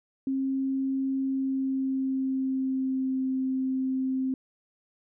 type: tone with pitch glide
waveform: sine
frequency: 267.8 to 262 Hz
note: C4 to C4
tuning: +40 to +2 cents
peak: -25 dBFS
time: 0.27-4.34 s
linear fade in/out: 2 ms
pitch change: -38 cents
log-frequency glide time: 1.21-3.25 s
effects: none